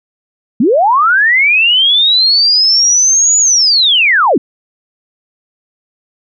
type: linear two-way sweep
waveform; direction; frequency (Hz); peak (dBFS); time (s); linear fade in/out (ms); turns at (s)
sine; up then down; 196.6 to 6940 to 196.6; -6; 0.6-4.38; 5; 3.38
effects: none